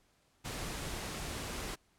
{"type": "noise", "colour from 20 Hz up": "pink", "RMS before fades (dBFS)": -40, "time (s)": [0.44, 1.76], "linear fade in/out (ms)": 20, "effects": ["pink hiss -71 dBFS RMS until 1.98 s", "low-pass 11000 Hz 12 dB/octave"]}